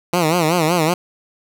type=tone with vibrato; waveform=10% pulse; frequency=166.4 Hz; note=E3; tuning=17 cents sharp; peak=-6 dBFS; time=0.13-0.94 s; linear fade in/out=5 ms; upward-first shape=sine; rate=5.3 Hz; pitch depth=140 cents each way; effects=none